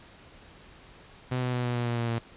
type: tone with pitch steps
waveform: sawtooth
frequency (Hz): 126.7 / 125.1 / 123.52 / 121.96 / 120.42 / 118.9 / 117.4 / 115.92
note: B2 / B2 / B2 / B2 / B2 / A#2 / A#2 / A#2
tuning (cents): +45 / +23 / +1 / -21 / -43 / +35 / +13 / -9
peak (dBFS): -23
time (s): 1.31-2.19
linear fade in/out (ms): 10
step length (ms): 110
effects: pink hiss -52 dBFS RMS until 2.36 s + resampled to 8000 Hz